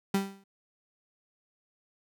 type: tone with exponential decay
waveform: 35% pulse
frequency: 196 Hz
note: G3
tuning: in tune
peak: -20 dBFS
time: 0.14-0.44 s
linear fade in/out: 5 ms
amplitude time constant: 64 ms
effects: none